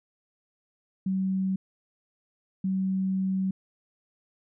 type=tone bursts at uneven times; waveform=sine; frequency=190 Hz; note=F#3; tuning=46 cents sharp; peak=-24 dBFS; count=2; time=1.06-1.56 / 2.64-3.51 s; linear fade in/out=5 ms; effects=none